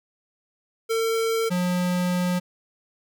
square tone pair in turn, 451.8 / 179.3 Hz, A4 / F3, +46 / +46 cents, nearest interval octave + major third, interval 1600 cents, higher first, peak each -22 dBFS, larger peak neither, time 0.89-1.5 / 1.5-2.4 s, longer second, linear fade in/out 20 ms, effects none

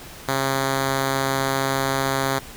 5% pulse tone, 135.2 Hz, C#3, 43 cents flat, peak -9 dBFS, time 0.28-2.39 s, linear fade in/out 5 ms, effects pink hiss -40 dBFS RMS until 2.56 s

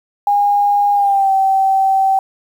sine tone with pitch glide, 815 to 772.8 Hz, G#5 to G5, -33 to -25 cents, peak -10 dBFS, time 0.27-2.19 s, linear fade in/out 2 ms, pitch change -92 cents, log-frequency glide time 0.94-1.32 s, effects 7-bit

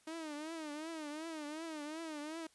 sawtooth tone with vibrato, 311.1 Hz, D#4, in tune, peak -38 dBFS, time 0.07-2.47 s, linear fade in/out 5 ms, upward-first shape triangle, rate 2.7 Hz, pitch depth 130 cents each way, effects white hiss -69 dBFS RMS until 2.54 s + resampled to 24000 Hz

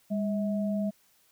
sine tone pair together, 202.7 / 643 Hz, G#3 / E5, -42 / -43 cents, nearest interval octave + minor sixth, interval 1999 cents, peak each -27 / -34 dBFS, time 0.1-0.91 s, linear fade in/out 20 ms, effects white hiss -65 dBFS RMS until 1.31 s

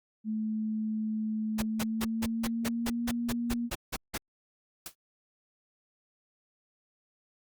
sine tone with pitch glide, 217.2 to 236.9 Hz, A3 to A#3, -22 to +28 cents, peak -29 dBFS, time 0.24-3.7 s, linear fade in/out 50 ms, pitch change +150 cents, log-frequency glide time 1.56-3.05 s
pink noise bursts, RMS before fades -33 dBFS, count 13, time 1.58-4.179 s, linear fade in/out 10 ms, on 43 ms, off 170 ms
white noise with exponential decay, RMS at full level -35 dBFS, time 4.86-4.95 s, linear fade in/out 2 ms, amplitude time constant 18 ms
effects Opus 48 kbps

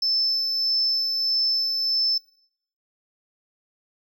triangle tone with tremolo, 5274 Hz, E8, in tune, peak -16 dBFS, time 0.02-2.18 s, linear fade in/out 5 ms, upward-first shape sine, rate 1.6 Hz, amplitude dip 45%, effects noise-tail reverb RT60 0.7 s tail -25 dB re dry + tanh soft clip ceiling -17 dBFS

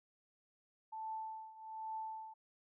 sine tone with tremolo, 880 Hz, A5, in tune, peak -39 dBFS, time 0.92-2.34 s, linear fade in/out 10 ms, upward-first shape triangle, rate 1.2 Hz, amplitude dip 85%, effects none

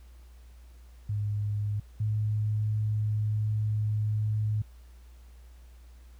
sine tone pair in turn, 103.83 / 106.81 Hz, G#2 / G#2, 0 / +49 cents, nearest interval unison, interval 49 cents, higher second, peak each -27 / -25 dBFS, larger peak second, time 1.09-1.8 / 2-4.62 s, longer second, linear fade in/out 5 ms, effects added 60 Hz sine -48 dBFS peak until 6.19 s + pink hiss -64 dBFS RMS until 6.19 s

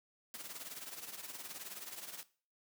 white noise with tremolo, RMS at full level -44 dBFS, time 0.34-2.23 s, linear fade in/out 0 ms, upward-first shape triangle, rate 19 Hz, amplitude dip 75%, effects noise-tail reverb RT60 0.4 s tail -18 dB re dry + high-pass 150 Hz 12 dB/octave

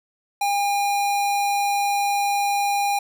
square tone, 808 Hz, G#5, 48 cents flat, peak -20 dBFS, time 0.41-2.99 s, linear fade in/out 5 ms, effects none

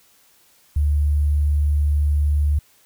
sine tone with sample-and-hold, 73.42 Hz, D2, in tune, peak -15 dBFS, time 0.76-2.59 s, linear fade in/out 5 ms, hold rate 11025 Hz, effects white hiss -56 dBFS RMS until 2.85 s

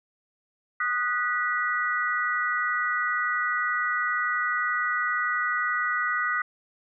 sine tone cluster, 1239 / 1479 / 1948 Hz, D#6 / F#6 / B6, -8 / -1 / -24 cents, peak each -28 dBFS, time 0.8-6.42 s, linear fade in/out 5 ms, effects none

